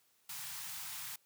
white band-stop noise, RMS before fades -44 dBFS, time 0.29-1.16 s, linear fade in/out 5 ms, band 180 to 770 Hz, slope 48 dB/octave, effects white hiss -72 dBFS RMS until 1.25 s + high-pass 100 Hz 12 dB/octave

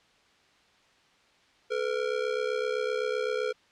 square ring-modulated tone, 466.2 Hz, A#4, in tune, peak -25 dBFS, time 1.7-3.53 s, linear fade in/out 20 ms, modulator 33.9 Hz, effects white hiss -62 dBFS RMS until 3.71 s + low-pass 4000 Hz 12 dB/octave

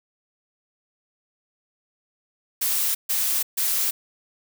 blue noise bursts, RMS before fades -23 dBFS, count 3, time 2.61-3.91 s, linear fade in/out 10 ms, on 340 ms, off 140 ms, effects none

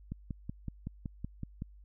click train, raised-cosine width 5 ms, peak -25 dBFS, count 9, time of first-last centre 0.12-1.621 s, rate 5.33 Hz, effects added 50 Hz sine -52 dBFS peak until 1.84 s

